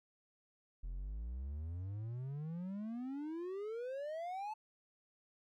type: exponential sweep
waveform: triangle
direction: up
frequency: 40.7 to 880 Hz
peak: -38 dBFS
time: 0.83-4.54 s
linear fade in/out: 10 ms
effects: none